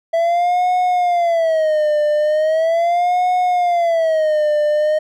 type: tone with vibrato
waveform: triangle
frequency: 659.3 Hz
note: E5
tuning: in tune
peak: -11 dBFS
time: 0.13-4.99 s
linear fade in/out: 10 ms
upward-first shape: sine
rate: 0.39 Hz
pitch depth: 170 cents each way
effects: none

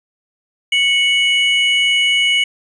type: tone pair together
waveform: triangle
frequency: 2219 / 2939 Hz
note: C#7 / F#7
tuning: +1 / -12 cents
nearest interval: perfect fourth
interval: 487 cents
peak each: -13 dBFS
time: 0.72-2.44 s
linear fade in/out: 5 ms
effects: resampled to 22050 Hz + 8-bit

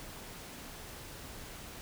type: silence
effects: pink hiss -47 dBFS RMS until 1.81 s

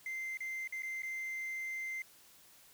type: tone with dropouts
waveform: triangle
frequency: 2083 Hz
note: C7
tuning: 8 cents flat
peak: -35 dBFS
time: 0.06-2.02 s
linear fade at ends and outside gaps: 2 ms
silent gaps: 0.372-0.405 / 0.675-0.724 / 0.822-0.832 / 1.021-1.032 s
effects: tanh soft clip ceiling -31 dBFS + white hiss -61 dBFS RMS until 2.73 s

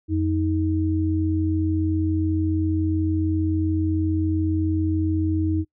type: tone pair together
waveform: sine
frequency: 88.56 / 315.6 Hz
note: F2 / D#4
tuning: +25 / +25 cents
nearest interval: octave + minor seventh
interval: 2200 cents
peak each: -22 dBFS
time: 0.08-5.65 s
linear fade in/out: 50 ms
effects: noise-tail reverb RT60 0.1 s tail -23 dB re dry

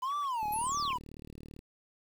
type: tone with vibrato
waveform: triangle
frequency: 990 Hz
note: B5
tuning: 4 cents sharp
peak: -29 dBFS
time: 0.02-0.98 s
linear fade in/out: 10 ms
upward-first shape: sine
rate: 1.6 Hz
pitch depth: 290 cents each way
type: click train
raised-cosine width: 3 ms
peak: -35 dBFS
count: 45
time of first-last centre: 0.43-1.591 s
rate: 37.9 Hz
type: linear sweep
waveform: sine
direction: down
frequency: 11720 to 2188 Hz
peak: -36 dBFS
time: 0.52-0.93 s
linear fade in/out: 5 ms
effects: 9-bit

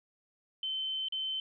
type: tone with dropouts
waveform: sine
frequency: 3077 Hz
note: G7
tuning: 33 cents flat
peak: -32 dBFS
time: 0.63-1.4 s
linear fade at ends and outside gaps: 2 ms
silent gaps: 1.085-1.123 s
effects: none

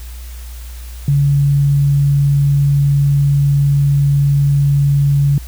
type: tone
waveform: sine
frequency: 141.5 Hz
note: C#3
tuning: 36 cents sharp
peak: -9 dBFS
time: 1.08-5.38 s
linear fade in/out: 2 ms
effects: added 60 Hz sine -27 dBFS peak until 5.47 s + white hiss -40 dBFS RMS until 5.47 s

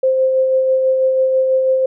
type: tone with tremolo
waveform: sine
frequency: 523.3 Hz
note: C5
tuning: in tune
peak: -10 dBFS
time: 0.03-1.86 s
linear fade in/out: 5 ms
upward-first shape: sine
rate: 6.1 Hz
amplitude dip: 30%
effects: none

